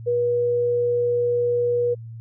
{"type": "tone", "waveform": "sine", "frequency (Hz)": 482.7, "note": "B4", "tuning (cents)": -40, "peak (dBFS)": -18, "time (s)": [0.06, 1.95], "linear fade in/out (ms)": 20, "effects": ["added 114 Hz sine -34 dBFS peak until 2.2 s"]}